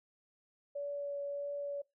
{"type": "tone with vibrato", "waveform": "sine", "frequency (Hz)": 570, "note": "C#5", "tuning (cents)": 48, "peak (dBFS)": -36, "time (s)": [0.75, 1.82], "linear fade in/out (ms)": 10, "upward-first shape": "triangle", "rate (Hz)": 1.6, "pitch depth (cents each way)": 10, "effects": ["noise-tail reverb RT60 0.2 s tail -22 dB re dry"]}